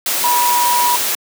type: tone in noise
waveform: sine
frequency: 970 Hz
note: B5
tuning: 31 cents flat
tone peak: -13 dBFS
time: 0.24-0.96 s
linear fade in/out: 2 ms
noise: white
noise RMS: -18 dBFS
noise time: 0.06-1.15 s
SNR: +2 dB
effects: high-pass 300 Hz 12 dB/octave